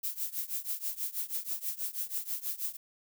violet noise with tremolo, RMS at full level -32 dBFS, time 0.03-2.77 s, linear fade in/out 10 ms, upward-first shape triangle, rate 6.2 Hz, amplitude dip 95%, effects none

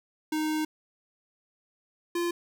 square tone pair in turn, 309.7 / 345.4 Hz, D#4 / F4, -8 / -19 cents, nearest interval major second, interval 189 cents, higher second, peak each -27 dBFS, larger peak neither, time 0.32-0.65 / 2.15-2.31 s, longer first, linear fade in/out 5 ms, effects none

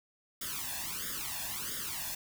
white noise with flanger, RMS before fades -38 dBFS, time 0.41-2.15 s, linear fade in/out 5 ms, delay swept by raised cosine 0.58 to 1.17 ms, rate 1.5 Hz, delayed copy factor +0.95, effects none

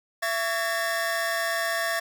45% pulse tone cluster, 671 / 1129 / 1659 / 1815 Hz, E5 / C#6 / G#6 / A#6, +31 / +31 / -2 / -47 cents, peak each -29 / -33 / -33 / -29 dBFS, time 0.22-2 s, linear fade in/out 10 ms, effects none

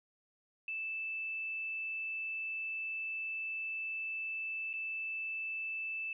sine tone with dropouts, 2637 Hz, E7, in tune, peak -36 dBFS, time 0.68-6.13 s, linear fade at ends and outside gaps 2 ms, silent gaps 4.731-4.737 s, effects none

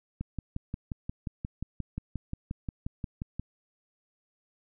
click train, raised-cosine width 5 ms, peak -21 dBFS, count 19, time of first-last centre 0.21-3.396 s, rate 5.65 Hz, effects none

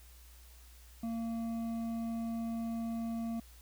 triangle tone with hard clipping, 228.9 Hz, A#3, 31 cents flat, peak -36 dBFS, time 1.03-3.4 s, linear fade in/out 5 ms, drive 11 dB, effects added 60 Hz sine -54 dBFS peak until 3.61 s + white hiss -61 dBFS RMS until 3.61 s

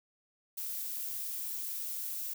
violet noise, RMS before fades -38 dBFS, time 0.57-2.34 s, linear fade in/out 10 ms, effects none

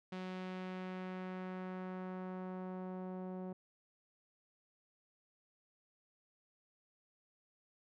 sawtooth tone with low-pass filter sweep, 185 Hz, F#3, in tune, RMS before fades -44 dBFS, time 0.12-3.53 s, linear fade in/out 5 ms, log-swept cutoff 3600 to 700 Hz, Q 0.99, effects none

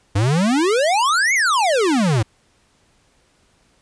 square exponential two-way sweep, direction up then down, 93.9 to 2263 to 101.6 Hz, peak -15 dBFS, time 0.15-2.23 s, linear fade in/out 10 ms, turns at 1.34 s, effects pink hiss -59 dBFS RMS until 3.81 s + resampled to 22050 Hz

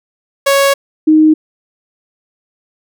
sawtooth / sine tone pair in turn, 554.4 / 311.1 Hz, C#5 / D#4, 0 / 0 cents, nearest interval minor seventh, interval 1000 cents, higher first, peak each -4 dBFS, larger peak neither, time 0.46-0.74 / 1.07-1.34 s, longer first, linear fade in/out 10 ms, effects none

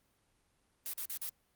blue noise bursts, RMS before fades -39 dBFS, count 4, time 0.86-1.291 s, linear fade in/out 0 ms, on 74 ms, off 45 ms, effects pink hiss -74 dBFS RMS until 1.55 s + Opus 32 kbps

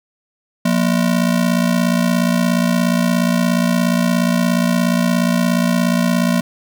square ring-modulated tone, 208.2 Hz, G#3, 5 cents sharp, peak -11 dBFS, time 0.65-6.41 s, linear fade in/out 5 ms, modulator 28.5 Hz, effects none

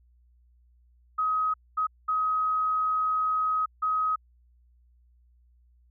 sine tone bursts at uneven times, 1265 Hz, D#6, 28 cents sharp, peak -23 dBFS, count 4, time 1.18-1.54 / 1.77-1.87 / 2.08-3.66 / 3.82-4.16 s, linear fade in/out 10 ms, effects added 60 Hz sine -58 dBFS peak until 5.9 s

